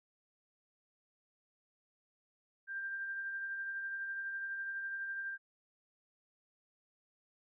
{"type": "tone with tremolo", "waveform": "sine", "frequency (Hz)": 1585, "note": "G6", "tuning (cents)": 19, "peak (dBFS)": -36, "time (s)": [2.67, 5.38], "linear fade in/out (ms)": 50, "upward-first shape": "triangle", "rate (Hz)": 12, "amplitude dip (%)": 35, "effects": []}